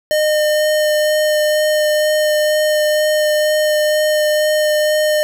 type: tone with vibrato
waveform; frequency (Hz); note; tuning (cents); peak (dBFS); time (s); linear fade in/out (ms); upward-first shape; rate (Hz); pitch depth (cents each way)
square; 609; D#5; -37; -13; 0.11-5.23; 0; sine; 2.1; 9
effects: none